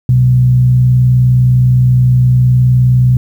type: tone with frequency modulation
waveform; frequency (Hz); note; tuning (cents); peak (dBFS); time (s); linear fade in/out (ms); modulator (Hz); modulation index
sine; 125.9; B2; +34; -5; 0.09-3.17; 2; 59.4; 0.29
effects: 7-bit